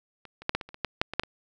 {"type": "clicks", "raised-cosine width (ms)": 0.3, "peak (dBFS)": [-29, -28, -8, -10, -20, -29, -25, -11, -6, -18, -7, -21], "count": 12, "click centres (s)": [0.253, 0.42, 0.494, 0.55, 0.612, 0.69, 0.744, 0.847, 1.015, 1.136, 1.196, 1.235], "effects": []}